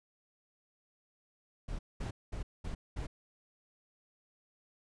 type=noise bursts; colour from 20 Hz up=brown; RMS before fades=-38 dBFS; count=5; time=1.68-3.07 s; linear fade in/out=10 ms; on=110 ms; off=210 ms; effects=resampled to 22050 Hz